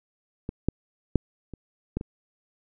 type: clicks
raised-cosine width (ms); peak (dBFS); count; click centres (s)
3; -18 / -9 / -6 / -25 / -14 / -21; 6; 0.491 / 0.686 / 1.157 / 1.537 / 1.97 / 2.011
effects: none